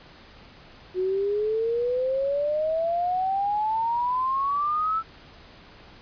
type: exponential sweep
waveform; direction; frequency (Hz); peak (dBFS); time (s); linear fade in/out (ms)
sine; up; 363.3 to 1333; -22; 0.94-5.03; 50
effects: pink hiss -49 dBFS RMS until 6.01 s + resampled to 11025 Hz